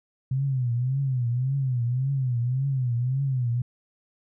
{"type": "tone with vibrato", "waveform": "sine", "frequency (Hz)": 128.1, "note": "C3", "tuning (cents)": -36, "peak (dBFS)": -22, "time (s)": [0.31, 3.62], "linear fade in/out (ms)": 5, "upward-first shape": "triangle", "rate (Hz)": 1.8, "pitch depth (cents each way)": 160, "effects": []}